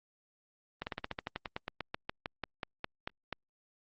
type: slowing click train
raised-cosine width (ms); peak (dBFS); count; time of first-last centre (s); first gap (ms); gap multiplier
0.3; -19; 21; 0.82-3.327; 49; 1.09
effects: low-pass 4000 Hz 12 dB/octave + Opus 24 kbps